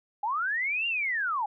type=linear two-way sweep; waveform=sine; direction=up then down; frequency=790 to 2823 to 790 Hz; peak=-26 dBFS; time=0.23-1.46 s; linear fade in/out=5 ms; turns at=0.87 s; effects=none